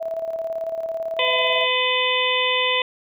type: tone with tremolo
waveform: sine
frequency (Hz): 655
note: E5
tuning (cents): -11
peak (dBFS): -22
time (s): 0-1.67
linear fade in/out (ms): 20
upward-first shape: square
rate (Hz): 18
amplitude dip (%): 50
type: harmonic tone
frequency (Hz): 505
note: B4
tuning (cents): +39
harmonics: 1 / 2 / 4 / 5 / 6 / 7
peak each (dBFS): -25 / -25 / -25 / -25 / -25 / -25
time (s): 1.19-2.82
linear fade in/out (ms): 2
effects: none